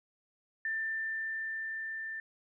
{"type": "tone with level ramp", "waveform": "sine", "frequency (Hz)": 1783, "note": "A6", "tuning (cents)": 22, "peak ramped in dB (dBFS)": [-31, -37], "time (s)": [0.65, 2.2], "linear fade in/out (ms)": 2, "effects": []}